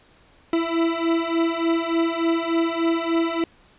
40% pulse beating tone pair, 330 / 333.4 Hz, E4 / E4, +2 / +20 cents, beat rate 3.4 Hz, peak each -23 / -21 dBFS, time 0.53-3.44 s, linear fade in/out 2 ms, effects pink hiss -55 dBFS RMS until 3.78 s + resampled to 8000 Hz

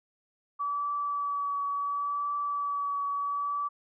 sine tone with vibrato, 1146 Hz, D6, 43 cents flat, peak -28 dBFS, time 0.59-3.69 s, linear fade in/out 20 ms, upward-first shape triangle, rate 0.71 Hz, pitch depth 19 cents each way, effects none

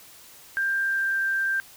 sine tone with pitch glide, 1587 to 1576.9 Hz, G6 to G6, +21 to +10 cents, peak -22 dBFS, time 0.57-1.6 s, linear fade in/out 0 ms, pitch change -11 cents, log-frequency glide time 0.77-1.19 s, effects white hiss -49 dBFS RMS until 1.76 s

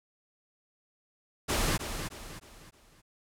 pink noise with echo, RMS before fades -28 dBFS, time 1.48-1.78 s, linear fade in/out 20 ms, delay 310 ms, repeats 4, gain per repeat -8 dB, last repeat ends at 3.02 s, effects low-pass 12000 Hz 12 dB/octave

